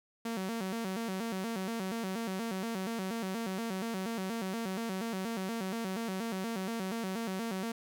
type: tone with vibrato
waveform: sawtooth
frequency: 208.1 Hz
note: G#3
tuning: 4 cents sharp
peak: -30 dBFS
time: 0.25-7.72 s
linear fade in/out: 5 ms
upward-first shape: square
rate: 4.2 Hz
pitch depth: 170 cents each way
effects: none